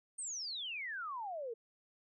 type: exponential sweep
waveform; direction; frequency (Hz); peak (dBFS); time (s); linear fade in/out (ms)
sine; down; 8930 to 440; -39; 0.18-1.54; 10
effects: none